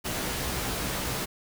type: noise with comb filter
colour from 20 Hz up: pink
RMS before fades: -31 dBFS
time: 0.04-1.26 s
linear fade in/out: 20 ms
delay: 16 ms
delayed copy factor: +0.6
effects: none